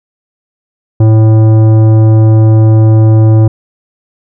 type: tone with tanh clipping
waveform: triangle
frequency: 110 Hz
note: A2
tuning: in tune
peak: -4 dBFS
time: 1-3.48 s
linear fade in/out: 5 ms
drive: 17 dB
effects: none